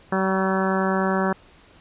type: harmonic tone with a mistuned harmonic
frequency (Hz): 190.7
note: G3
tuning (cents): -47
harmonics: 1 / 2 / 3 / 4 / 5 / 6 / 7 / 8 / 9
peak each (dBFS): -23 / -26 / -28 / -29 / -30 / -31 / -31 / -32 / -33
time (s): 0.12-1.33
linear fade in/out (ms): 5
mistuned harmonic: 6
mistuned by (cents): -29
effects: pink hiss -52 dBFS RMS until 1.8 s + resampled to 8000 Hz